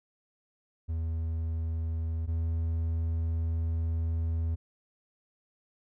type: tone pair in turn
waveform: triangle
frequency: 81.3 / 81.82 Hz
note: E2 / E2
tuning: -23 / -12 cents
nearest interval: unison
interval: 11 cents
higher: second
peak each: -27 / -25 dBFS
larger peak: second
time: 0.88-2.27 / 2.27-4.56 s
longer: second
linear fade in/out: 20 ms
effects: none